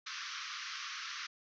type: band-pass noise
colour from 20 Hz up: pink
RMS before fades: -43 dBFS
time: 0.06-1.27 s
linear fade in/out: 10 ms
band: 1100 to 6200 Hz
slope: 96 dB/octave
effects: none